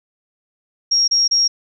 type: tone bursts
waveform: sine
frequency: 5588 Hz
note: F8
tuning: in tune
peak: -12 dBFS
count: 3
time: 0.91-1.48 s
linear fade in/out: 10 ms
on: 170 ms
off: 30 ms
effects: none